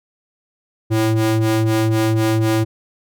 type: ring-modulated tone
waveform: square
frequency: 110 Hz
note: A2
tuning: in tune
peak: -12 dBFS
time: 0.9-2.65 s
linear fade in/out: 20 ms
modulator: 222 Hz
effects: none